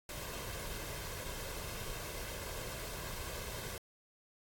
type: noise with comb filter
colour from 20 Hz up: pink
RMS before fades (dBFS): -43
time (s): 0.09-3.78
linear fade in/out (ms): 2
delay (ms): 1.9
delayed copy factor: +0.5
effects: AAC 64 kbps